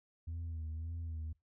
sine tone with vibrato, 81.3 Hz, E2, 23 cents flat, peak -36 dBFS, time 0.27-1.33 s, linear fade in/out 10 ms, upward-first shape sine, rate 1.8 Hz, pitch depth 54 cents each way, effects noise-tail reverb RT60 0.2 s tail -25 dB re dry + tanh soft clip ceiling -37 dBFS

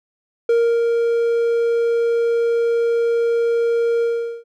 triangle tone with ADSR envelope, 466.2 Hz, A#4, in tune, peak -10 dBFS, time 0.49-4.44 s, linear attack 4 ms, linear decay 310 ms, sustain -3 dB, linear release 420 ms, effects none

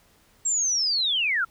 sine linear sweep, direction down, 7600 to 1301 Hz, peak -21 dBFS, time 0.45-1.45 s, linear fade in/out 10 ms, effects pink hiss -60 dBFS RMS until 1.5 s

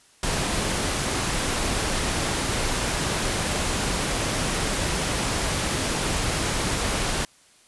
pink noise, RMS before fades -25 dBFS, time 0.23-7.25 s, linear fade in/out 2 ms, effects white hiss -56 dBFS RMS until 7.67 s + resampled to 24000 Hz

